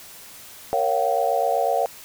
sine chord, G half-diminished seventh, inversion first, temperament equal with one note detuned, 466.2 / 554.4 / 698.5 / 766.5 Hz, Bb4 / Db5 / F5 / G5, 0 / 0 / 0 / -39 cents, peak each -26 / -24 / -23 / -24 dBFS, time 0.73-1.86 s, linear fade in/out 0 ms, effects white hiss -43 dBFS RMS until 2.04 s

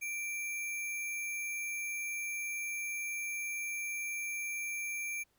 sine tone with sample-and-hold, 2349 Hz, D7, in tune, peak -35 dBFS, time 0.01-5.24 s, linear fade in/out 20 ms, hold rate 8820 Hz, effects pink hiss -74 dBFS RMS until 5.38 s

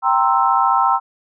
sine chord, C dominant seventh, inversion second, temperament equal, 784 / 932.3 / 1046.5 / 1318.5 Hz, G5 / Bb5 / C6 / E6, 0 / 0 / 0 / 0 cents, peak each -18 dBFS, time 0.02-1 s, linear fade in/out 50 ms, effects none

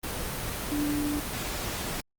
sine tone in noise, 293.7 Hz, D4, in tune, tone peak -26 dBFS, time 0.71-1.2 s, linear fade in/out 10 ms, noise pink, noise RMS -33 dBFS, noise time 0.03-2.01 s, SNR +4 dB, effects Opus 24 kbps

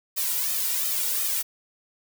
blue noise with flanger, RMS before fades -26 dBFS, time 0.16-1.43 s, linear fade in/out 20 ms, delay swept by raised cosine 1.6 to 2.15 ms, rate 2.8 Hz, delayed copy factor +1, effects none

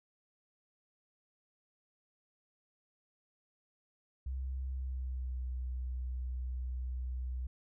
sine tone with pitch glide, 65.41 to 62.82 Hz, C2 to B1, 0 to +30 cents, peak -35 dBFS, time 4.26-7.47 s, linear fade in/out 5 ms, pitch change -70 cents, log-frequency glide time 4.68-5.44 s, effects none

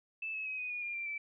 sine tone with pitch steps, 2631 / 2584 / 2538 / 2493 / 2449 / 2406 / 2363 / 2321 Hz, E7 / E7 / D#7 / D#7 / D#7 / D7 / D7 / D7, -4 / -35 / +34 / +3 / -28 / +41 / +10 / -21 cents, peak -36 dBFS, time 0.22-1.18 s, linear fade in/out 5 ms, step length 120 ms, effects none

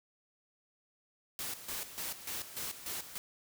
white noise with tremolo, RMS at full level -39 dBFS, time 1.39-3.18 s, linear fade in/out 0 ms, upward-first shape square, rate 3.4 Hz, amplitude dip 70%, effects none

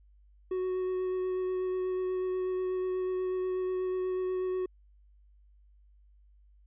triangle tone with vibrato, 370 Hz, F#4, in tune, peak -27 dBFS, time 0.51-4.66 s, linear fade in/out 5 ms, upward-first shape sine, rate 8.2 Hz, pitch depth 10 cents each way, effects added 50 Hz sine -57 dBFS peak until 6.66 s + resampled to 8000 Hz

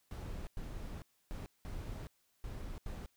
brown noise bursts at uneven times, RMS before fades -43 dBFS, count 6, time 0.11-0.47 / 0.57-1.02 / 1.31-1.46 / 1.65-2.07 / 2.44-2.78 / 2.86-3.06 s, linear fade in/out 0 ms, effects white hiss -75 dBFS RMS until 3.16 s

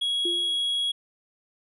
triangle tone, 3322 Hz, G#7, in tune, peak -22 dBFS, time 0.01-0.92 s, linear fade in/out 10 ms
sine tone with exponential decay, 349.2 Hz, F4, in tune, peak -26 dBFS, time 0.25-0.66 s, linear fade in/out 5 ms, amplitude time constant 89 ms
effects resampled to 24000 Hz

